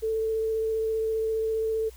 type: tone with vibrato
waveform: sine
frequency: 443 Hz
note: A4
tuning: 12 cents sharp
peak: -24 dBFS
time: 0.02-1.9 s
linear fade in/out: 20 ms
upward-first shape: triangle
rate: 15 Hz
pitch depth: 12 cents each way
effects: added 60 Hz sine -46 dBFS peak until 1.96 s + white hiss -55 dBFS RMS until 1.96 s